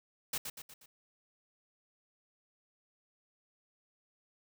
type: noise with echo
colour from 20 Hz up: white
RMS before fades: -35 dBFS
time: 0.33-0.38 s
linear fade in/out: 5 ms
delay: 120 ms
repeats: 4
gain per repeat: -6 dB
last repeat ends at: 0.86 s
effects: none

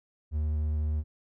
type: tone with vibrato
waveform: triangle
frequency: 76.2 Hz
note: D#2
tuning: 36 cents flat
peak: -24 dBFS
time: 0.31-1.04 s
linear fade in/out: 50 ms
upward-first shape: sine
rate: 10 Hz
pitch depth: 8 cents each way
effects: none

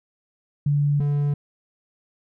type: tone pair in turn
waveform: sine / triangle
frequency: 144.6 / 144.6 Hz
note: D3 / D3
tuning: -27 / -27 cents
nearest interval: unison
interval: 0 cents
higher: neither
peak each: -17 dBFS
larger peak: neither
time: 0.66-1 / 1-1.34 s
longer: neither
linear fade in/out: 5 ms
effects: none

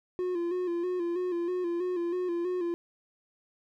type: tone with vibrato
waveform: triangle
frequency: 353.1 Hz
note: F4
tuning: 19 cents sharp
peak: -26 dBFS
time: 0.19-2.74 s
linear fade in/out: 0 ms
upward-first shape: square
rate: 3.1 Hz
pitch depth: 49 cents each way
effects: none

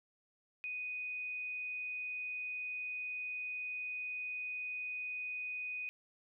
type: tone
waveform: sine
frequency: 2489 Hz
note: D#7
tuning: in tune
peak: -38 dBFS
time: 0.64-5.89 s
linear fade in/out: 0 ms
effects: none

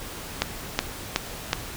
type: click train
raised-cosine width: 0.2 ms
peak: -3 dBFS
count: 4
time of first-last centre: 0.42-1.531 s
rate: 2.7 Hz
effects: pink hiss -37 dBFS RMS until 1.76 s

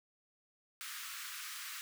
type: high-pass noise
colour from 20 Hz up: pink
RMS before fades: -45 dBFS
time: 0.81-1.81 s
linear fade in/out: 0 ms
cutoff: 1200 Hz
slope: 48 dB/octave
effects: none

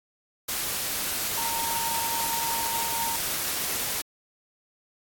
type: tone in noise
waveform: sine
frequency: 920 Hz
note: A#5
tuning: 23 cents flat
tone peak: -30 dBFS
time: 1.37-3.16 s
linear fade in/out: 10 ms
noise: white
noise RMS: -29 dBFS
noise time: 0.48-4.02 s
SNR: -4 dB
effects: AAC 64 kbps

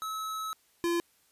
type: tone pair in turn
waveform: square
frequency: 1293 / 342.5 Hz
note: E6 / F4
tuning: -34 / -34 cents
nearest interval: octave + major seventh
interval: 2300 cents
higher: first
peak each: -34 / -27 dBFS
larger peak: second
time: 0.02-0.53 / 0.84-1 s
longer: first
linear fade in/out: 0 ms
effects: white hiss -67 dBFS RMS until 1.31 s + resampled to 32000 Hz

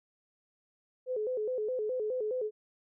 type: tone with vibrato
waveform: sine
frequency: 466.2 Hz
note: A#4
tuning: in tune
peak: -30 dBFS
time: 1.06-2.51 s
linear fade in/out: 50 ms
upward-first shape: square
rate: 4.8 Hz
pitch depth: 150 cents each way
effects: none

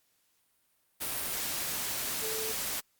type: tone in noise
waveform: sine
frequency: 440 Hz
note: A4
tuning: in tune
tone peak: -37 dBFS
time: 2.22-2.53 s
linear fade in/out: 20 ms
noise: white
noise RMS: -34 dBFS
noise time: 1-2.81 s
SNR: -6 dB
effects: white hiss -72 dBFS RMS until 2.99 s + Opus 48 kbps

